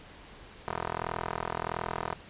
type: tone with band-pass filter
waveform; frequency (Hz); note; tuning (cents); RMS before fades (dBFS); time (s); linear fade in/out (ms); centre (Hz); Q
15% pulse; 41.49; E1; +12; -35; 0.68-2.15; 0; 1000; 1.5
effects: pink hiss -50 dBFS RMS until 2.29 s + resampled to 8000 Hz